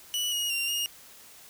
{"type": "tone with pitch steps", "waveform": "sawtooth", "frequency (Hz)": [2951, 2882, 2772, 2848], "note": ["F#7", "F#7", "F7", "F7"], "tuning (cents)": [-5, -46, -14, 33], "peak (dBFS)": -24, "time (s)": [0.14, 0.86], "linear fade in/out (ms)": 0, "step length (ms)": 180, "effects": ["white hiss -51 dBFS RMS until 1.49 s"]}